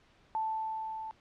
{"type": "tone with level ramp", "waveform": "sine", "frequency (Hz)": 880, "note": "A5", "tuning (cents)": 0, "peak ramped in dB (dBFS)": [-29, -38], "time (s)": [0.35, 1.11], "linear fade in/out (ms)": 0, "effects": ["pink hiss -64 dBFS RMS until 1.2 s", "low-pass 4000 Hz 12 dB/octave"]}